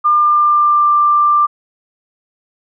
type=tone with pitch glide; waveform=sine; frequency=1200 to 1184.2 Hz; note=D6 to D6; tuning=+37 to +14 cents; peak=-8 dBFS; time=0.04-1.47 s; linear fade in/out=20 ms; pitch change=-23 cents; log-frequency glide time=0.16-0.9 s; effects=none